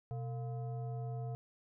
sine tone with frequency modulation, 125.5 Hz, B2, 28 cents sharp, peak -37 dBFS, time 0.11-1.35 s, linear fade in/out 0 ms, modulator 576 Hz, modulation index 0.52, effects none

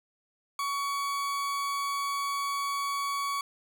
40% pulse tone, 1125 Hz, C#6, 25 cents sharp, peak -28 dBFS, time 0.59-3.41 s, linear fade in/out 2 ms, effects none

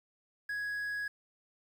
triangle tone with quantisation, 1666 Hz, G#6, 5 cents sharp, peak -32 dBFS, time 0.49-1.08 s, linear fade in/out 5 ms, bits 10, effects none

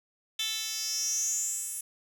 10% pulse tone with high-pass filter sweep, 440 Hz, A4, in tune, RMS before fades -32 dBFS, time 0.39-1.81 s, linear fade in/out 5 ms, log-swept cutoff 3600 to 9300 Hz, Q 7.5, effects none

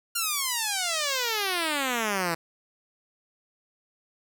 5% pulse exponential sweep, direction down, 1419 to 161.9 Hz, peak -14 dBFS, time 0.15-2.35 s, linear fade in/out 10 ms, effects none

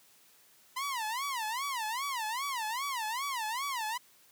sawtooth tone with vibrato, 988 Hz, B5, in tune, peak -29 dBFS, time 0.76-3.98 s, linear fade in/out 10 ms, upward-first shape sine, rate 2.5 Hz, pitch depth 250 cents each way, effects white hiss -62 dBFS RMS until 4.31 s + high-pass 100 Hz 12 dB/octave

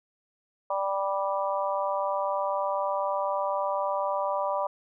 harmonic tone, 196 Hz, G3, in tune, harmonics 3 / 4 / 5 / 6, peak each -29 / -33 / -30 / -34 dBFS, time 0.7-4.67 s, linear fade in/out 5 ms, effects none

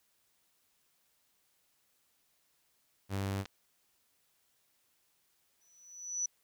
sawtooth tone, 98 Hz, G2, in tune, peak -29 dBFS, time 3.09-3.45 s, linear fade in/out 50 ms
clicks, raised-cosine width 0.2 ms, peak -26 / -30 dBFS, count 2, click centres 3.455 / 3.459 s
sine tone with exponential growth, 5940 Hz, F#8, 6 cents sharp, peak -29 dBFS, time 5.61-6.26 s, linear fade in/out 5 ms, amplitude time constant 140 ms
effects white hiss -74 dBFS RMS until 6.43 s

